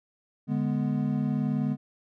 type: chord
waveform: triangle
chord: G# diminished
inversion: second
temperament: equal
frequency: 146.83 / 207.7 / 246.9 Hz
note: D3 / G#3 / B3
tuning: 0 / 0 / 0 cents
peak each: -27 dBFS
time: 0.47-1.77 s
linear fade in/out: 50 ms
effects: none